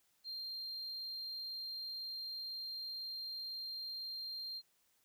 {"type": "tone", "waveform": "sine", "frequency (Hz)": 4186, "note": "C8", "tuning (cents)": 0, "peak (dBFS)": -39, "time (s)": [0.24, 4.62], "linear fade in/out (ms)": 50, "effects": ["tanh soft clip ceiling -40 dBFS", "white hiss -75 dBFS RMS until 5.04 s"]}